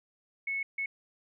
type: tone bursts at uneven times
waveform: sine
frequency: 2200 Hz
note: C#7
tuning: 14 cents flat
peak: -30 dBFS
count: 2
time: 0.47-0.63 / 0.78-0.86 s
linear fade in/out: 5 ms
effects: none